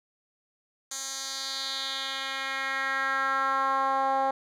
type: tone with band-pass filter sweep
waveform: 10% pulse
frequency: 269.2 Hz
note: C4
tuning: 49 cents sharp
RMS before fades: -29 dBFS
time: 0.91-4.31 s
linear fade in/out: 5 ms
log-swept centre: 6800 to 740 Hz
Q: 2.6
effects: none